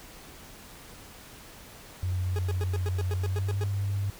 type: tone with pitch glide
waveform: sine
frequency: 91.5 to 99.21 Hz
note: F#2 to G2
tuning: -19 to +21 cents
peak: -26 dBFS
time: 2.03-4.1 s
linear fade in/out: 0 ms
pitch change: +140 cents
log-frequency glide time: 3.15-3.59 s
type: tone bursts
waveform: 40% pulse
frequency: 415.3 Hz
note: G#4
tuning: in tune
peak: -32 dBFS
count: 11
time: 2.36-3.637 s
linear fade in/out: 0 ms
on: 27 ms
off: 98 ms
effects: pink hiss -48 dBFS RMS until 4.19 s